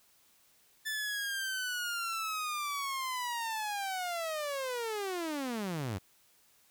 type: linear sweep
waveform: sawtooth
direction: down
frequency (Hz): 1760 to 86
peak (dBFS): -30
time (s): 0.85-5.99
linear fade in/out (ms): 20
effects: white hiss -66 dBFS RMS until 6.7 s